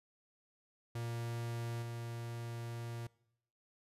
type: tone with level steps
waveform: 45% pulse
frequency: 117.3 Hz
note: A#2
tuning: 11 cents sharp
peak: -38 / -41 dBFS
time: 0.95-3.07 s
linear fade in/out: 5 ms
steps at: 1.82 s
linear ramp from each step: 5 ms
effects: noise-tail reverb RT60 0.8 s tail -23 dB re dry + resampled to 32000 Hz

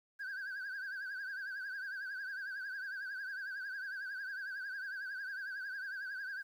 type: tone with vibrato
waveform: sine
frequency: 1568 Hz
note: G6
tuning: in tune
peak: -37 dBFS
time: 0.19-6.43 s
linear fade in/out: 20 ms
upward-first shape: triangle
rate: 11 Hz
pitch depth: 110 cents each way
effects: tanh soft clip ceiling -38 dBFS + 11-bit

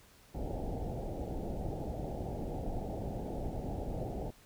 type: low-pass noise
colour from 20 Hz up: pink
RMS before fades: -38 dBFS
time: 0.34-4.31 s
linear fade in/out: 10 ms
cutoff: 840 Hz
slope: 96 dB/octave
effects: pink hiss -61 dBFS RMS until 4.45 s

